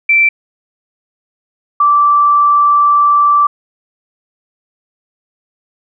sine tone pair in turn, 2339 / 1166.5 Hz, D7 / D6, -8 / -12 cents, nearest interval octave, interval 1204 cents, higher first, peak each -6 dBFS, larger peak neither, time 0.09-0.29 / 1.8-3.47 s, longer second, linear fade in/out 5 ms, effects none

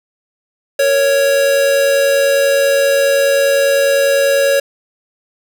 square tone pair together, 464.4 / 554.4 Hz, A#4 / C#5, -7 / 0 cents, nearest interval minor third, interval 307 cents, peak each -21 / -11 dBFS, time 0.79-4.6 s, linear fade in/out 5 ms, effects none

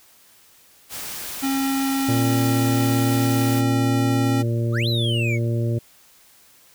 white noise, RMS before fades -32 dBFS, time 0.89-3.63 s, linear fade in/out 50 ms
square tone, 270.7 Hz, C#4, 41 cents flat, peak -21 dBFS, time 1.42-4.43 s, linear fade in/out 20 ms
harmonic tone, 116.54 Hz, A#2, in tune, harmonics 1 / 2 / 3 / 4 / 5, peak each -20 / -30 / -29 / -35 / -34 dBFS, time 2.08-5.79 s, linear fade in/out 10 ms
triangle exponential two-way sweep, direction up then down, 1100 to 4151 to 2131 Hz, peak -23 dBFS, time 4.72-5.39 s, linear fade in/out 50 ms, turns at 4.88 s
effects white hiss -53 dBFS RMS until 6.74 s

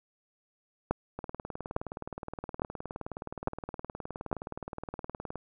two click trains, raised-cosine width 1 ms, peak -13 / -23 dBFS, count 5 / 81, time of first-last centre 0.91-4.329 / 1.19-5.357 s, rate 1.17 / 19.2 Hz, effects none

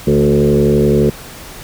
sine tone with frequency modulation, 293.7 Hz, D4, in tune, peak -8 dBFS, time 0.07-1.1 s, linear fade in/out 5 ms, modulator 71.7 Hz, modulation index 2.6, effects pink hiss -33 dBFS RMS until 1.63 s

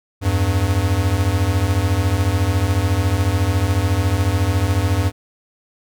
square beating tone pair, 85 / 99 Hz, F2 / G2, -46 / +18 cents, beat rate 14 Hz, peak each -20 / -18 dBFS, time 0.21-5.12 s, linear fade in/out 50 ms, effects none

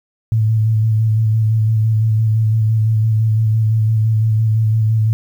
sine tone with vibrato, 110 Hz, A2, in tune, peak -11 dBFS, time 0.32-5.13 s, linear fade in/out 0 ms, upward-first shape square, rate 5.9 Hz, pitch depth 22 cents each way, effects 8-bit

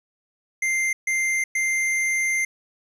square tone bursts at uneven times, 2093 Hz, C7, in tune, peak -21 dBFS, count 3, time 0.62-0.93 / 1.07-1.44 / 1.55-2.45 s, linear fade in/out 5 ms, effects low-pass 11000 Hz 12 dB/octave + 10-bit

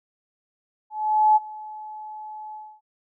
sine tone with ADSR envelope, 857 Hz, A5, 46 cents flat, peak -12 dBFS, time 0.9-2.81 s, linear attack 460 ms, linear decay 27 ms, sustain -22 dB, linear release 270 ms, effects none

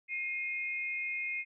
sine tone pair together, 2133 / 2489 Hz, C7 / D#7, +33 / 0 cents, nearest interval minor third, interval 267 cents, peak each -35 / -37 dBFS, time 0.08-1.45 s, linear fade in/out 50 ms, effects none

